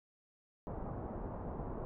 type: low-pass noise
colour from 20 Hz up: pink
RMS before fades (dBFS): -42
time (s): 0.67-1.85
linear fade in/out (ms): 0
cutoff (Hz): 990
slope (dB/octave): 24
effects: none